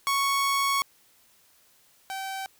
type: tone pair in turn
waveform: sawtooth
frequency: 1108.7 / 772.1 Hz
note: C#6 / G5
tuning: 0 / -26 cents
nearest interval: tritone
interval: 626 cents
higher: first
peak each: -19 / -28 dBFS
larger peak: first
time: 0.07-0.82 / 2.1-2.46 s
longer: first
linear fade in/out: 0 ms
effects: white hiss -61 dBFS RMS until 2.59 s